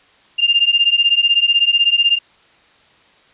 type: beating tone pair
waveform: sine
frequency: 2794 / 2810 Hz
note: F7 / F7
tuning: 0 / +10 cents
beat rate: 16 Hz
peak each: -14 dBFS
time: 0.38-2.19 s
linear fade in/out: 20 ms
effects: white hiss -51 dBFS RMS until 3.33 s + resampled to 8000 Hz